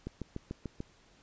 click train, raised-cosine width 3 ms, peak -24 dBFS, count 6, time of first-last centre 0.07-0.804 s, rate 6.81 Hz, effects pink hiss -63 dBFS RMS until 1.22 s + resampled to 16000 Hz

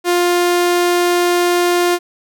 sawtooth tone, 351.8 Hz, F4, 13 cents sharp, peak -8 dBFS, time 0.04-1.99 s, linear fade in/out 50 ms, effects none

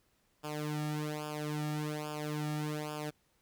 sawtooth tone with flanger, 150.9 Hz, D3, 47 cents sharp, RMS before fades -37 dBFS, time 0.43-3.11 s, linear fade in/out 20 ms, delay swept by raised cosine 0.49 to 1.99 ms, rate 1.2 Hz, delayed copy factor -0.95, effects pink hiss -73 dBFS RMS until 3.41 s

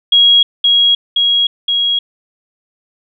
sine tone with echo, 3300 Hz, G#7, 12 cents flat, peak -5 dBFS, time 0.12-0.43 s, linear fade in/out 5 ms, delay 520 ms, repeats 3, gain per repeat -2 dB, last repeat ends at 1.99 s, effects none

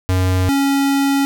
square tone pair in turn, 92.5 / 277.2 Hz, F#2 / C#4, 0 / 0 cents, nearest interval octave + perfect fifth, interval 1900 cents, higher second, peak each -14 dBFS, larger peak neither, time 0.09-0.49 / 0.49-1.25 s, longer second, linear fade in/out 0 ms, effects none

